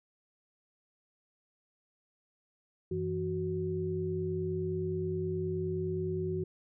sine tone cluster, 95.3 / 164.9 / 370.4 Hz, G2 / E3 / F#4, -48 / +1 / +2 cents, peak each -38 / -36 / -33 dBFS, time 2.91-6.44 s, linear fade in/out 5 ms, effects none

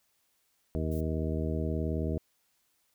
harmonic tone, 78.8 Hz, D#2, 23 cents sharp, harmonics 1 / 2 / 3 / 4 / 5 / 6 / 8, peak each -32 / -35 / -37 / -38 / -39 / -40 / -41 dBFS, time 0.75-2.18 s, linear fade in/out 0 ms
violet noise, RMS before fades -50 dBFS, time 0.91-1.01 s, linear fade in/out 10 ms
effects white hiss -73 dBFS RMS until 2.94 s

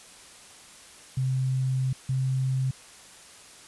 sine tone pair in turn, 130.7 / 131.42 Hz, C3 / C3, -1 / +8 cents, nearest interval unison, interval 9 cents, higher second, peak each -23 dBFS, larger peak neither, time 1.17-1.93 / 2.09-2.71 s, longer first, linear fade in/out 5 ms, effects white hiss -49 dBFS RMS until 3.67 s + resampled to 24000 Hz

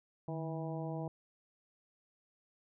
harmonic tone with a mistuned harmonic, 162.3 Hz, E3, 27 cents flat, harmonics 1 / 2 / 3 / 4 / 5 / 6, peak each -39 / -44 / -46 / -45 / -48 / -52 dBFS, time 0.28-1.08 s, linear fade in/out 2 ms, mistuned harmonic 1, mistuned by -85 cents, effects none

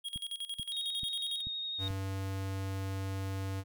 square tone with tremolo, 3282 Hz, G#7, 21 cents flat, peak -36 dBFS, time 0.04-1.42 s, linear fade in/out 20 ms, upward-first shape square, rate 11 Hz, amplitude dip 80%
click train, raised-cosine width 5 ms, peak -32 dBFS, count 5, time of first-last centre 0.16-1.907 s, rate 2.29 Hz
sine tone with vibrato, 3730 Hz, A#7, in tune, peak -35 dBFS, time 0.72-1.88 s, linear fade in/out 0 ms, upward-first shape triangle, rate 11 Hz, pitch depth 18 cents each way
square tone, 96.5 Hz, G2, 27 cents flat, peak -35 dBFS, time 1.78-3.64 s, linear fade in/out 50 ms
effects none

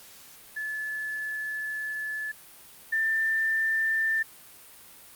sine tone pair in turn, 1727 / 1784.8 Hz, A6 / A6, -33 / +24 cents, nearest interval minor second, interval 57 cents, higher second, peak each -30 / -23 dBFS, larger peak second, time 0.56-2.32 / 2.92-4.23 s, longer first, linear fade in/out 10 ms, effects white hiss -50 dBFS RMS until 5.15 s + Opus 48 kbps

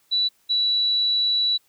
sine tone pair in turn, 3951 / 3936 Hz, B7 / B7, 0 / -7 cents, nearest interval unison, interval 7 cents, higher first, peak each -18 / -18 dBFS, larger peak neither, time 0.11-0.29 / 0.49-1.58 s, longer second, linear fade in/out 20 ms, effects white hiss -63 dBFS RMS until 1.68 s

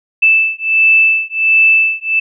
sine beating tone pair, 2637 / 2638.4 Hz, E7 / E7, 0 / +1 cents, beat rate 1.4 Hz, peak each -11 dBFS, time 0.22-2.2 s, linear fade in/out 10 ms, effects none

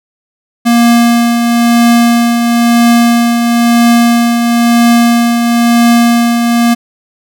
square tone with tremolo, 235.6 Hz, A#3, 19 cents sharp, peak -4 dBFS, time 0.65-6.75 s, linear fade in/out 20 ms, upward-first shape triangle, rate 1 Hz, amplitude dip 45%, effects none

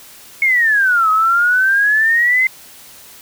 sine exponential two-way sweep, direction down then up, 2200 to 1263 to 2082 Hz, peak -10 dBFS, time 0.42-2.47 s, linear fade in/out 2 ms, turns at 1.1 s, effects white hiss -40 dBFS RMS until 3.21 s

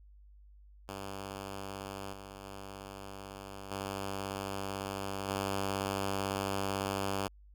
5% pulse tone with level steps, 98 Hz, G2, in tune, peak -29 / -35 / -33 / -25 / -21 dBFS, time 0.88-7.28 s, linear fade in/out 10 ms, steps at 2.13 / 2.43 / 3.71 / 5.28 s, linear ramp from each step 5 ms, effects added 50 Hz sine -54 dBFS peak until 7.54 s

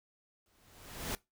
pink noise with exponential growth, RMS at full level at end -35 dBFS, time 0.46-1.15 s, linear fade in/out 1 ms, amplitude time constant 150 ms, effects noise-tail reverb RT60 0.2 s tail -21 dB re dry

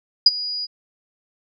sine tone with ADSR envelope, 4900 Hz, D#8, 27 cents flat, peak -4 dBFS, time 0.26-0.67 s, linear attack 5 ms, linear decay 29 ms, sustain -20 dB, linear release 29 ms, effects none

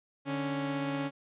sawtooth tone pair together, 146.84 / 277.2 Hz, D3 / C#4, 0 / 0 cents, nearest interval major seventh, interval 1100 cents, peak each -33 / -28 dBFS, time 0.25-1.11 s, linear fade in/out 50 ms, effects resampled to 8000 Hz

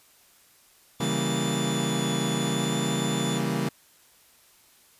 25% pulse tone with vibrato, 3490 Hz, A7, 15 cents flat, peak -29 dBFS, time 0.99-3.41 s, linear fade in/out 50 ms, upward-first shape sine, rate 0.64 Hz, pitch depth 13 cents each way
30% pulse chord, C# diminished seventh, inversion none, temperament equal, 138.59 / 164.81 / 196 / 233.1 Hz, C#3 / E3 / G3 / Bb3, 0 / 0 / 0 / 0 cents, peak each -28 dBFS, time 1-3.69 s, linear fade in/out 5 ms
effects white hiss -58 dBFS RMS until 4.99 s + resampled to 32000 Hz

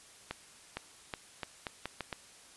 accelerating click train, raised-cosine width 0.3 ms, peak -20 dBFS, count 8, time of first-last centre 0.31-2.128 s, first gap 460 ms, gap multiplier 0.8, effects white hiss -56 dBFS RMS until 2.56 s + resampled to 24000 Hz

